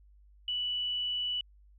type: tone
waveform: sine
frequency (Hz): 2960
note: F#7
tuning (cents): 0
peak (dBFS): -30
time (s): 0.48-1.41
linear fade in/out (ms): 2
effects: added 50 Hz sine -56 dBFS peak until 1.78 s